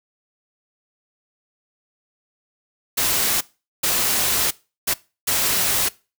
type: noise bursts at uneven times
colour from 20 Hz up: white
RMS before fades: -20 dBFS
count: 4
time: 2.97-3.41 / 3.83-4.51 / 4.87-4.94 / 5.27-5.89 s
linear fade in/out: 10 ms
effects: noise-tail reverb RT60 0.3 s tail -21 dB re dry